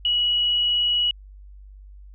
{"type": "tone", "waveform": "sine", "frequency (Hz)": 2921, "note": "F#7", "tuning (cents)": -23, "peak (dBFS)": -18, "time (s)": [0.05, 1.11], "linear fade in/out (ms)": 2, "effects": ["added 49 Hz sine -41 dBFS peak until 2.14 s"]}